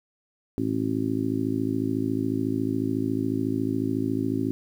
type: harmonic tone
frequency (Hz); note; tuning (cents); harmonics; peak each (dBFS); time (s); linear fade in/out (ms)
54; A1; -32; 2 / 3 / 4 / 5 / 6 / 7; -32 / -37 / -33 / -26 / -31 / -33; 0.58-4.51; 0
effects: 9-bit